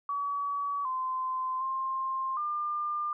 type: tone with pitch steps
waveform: sine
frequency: 1137 / 1034 / 1057 / 1200 Hz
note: C#6 / C6 / C6 / D6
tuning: +44 / -21 / +17 / +37 cents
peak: -29 dBFS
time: 0.09-3.13 s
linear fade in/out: 2 ms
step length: 760 ms
effects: none